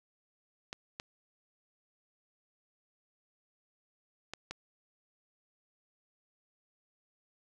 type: clicks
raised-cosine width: 0.2 ms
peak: -22 dBFS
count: 4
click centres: 0.729 / 0.999 / 4.336 / 4.51 s
effects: none